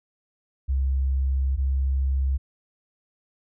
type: tone pair in turn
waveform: sine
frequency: 66.8 / 67.08 Hz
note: C2 / C2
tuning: +36 / +44 cents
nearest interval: unison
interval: 8 cents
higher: second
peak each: -20 dBFS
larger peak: neither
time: 0.68-1.57 / 1.57-2.38 s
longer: first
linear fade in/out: 20 ms
effects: none